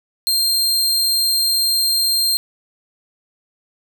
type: tone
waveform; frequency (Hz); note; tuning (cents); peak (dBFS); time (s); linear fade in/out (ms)
sawtooth; 4186; C8; 0; -12; 0.27-2.37; 0
effects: none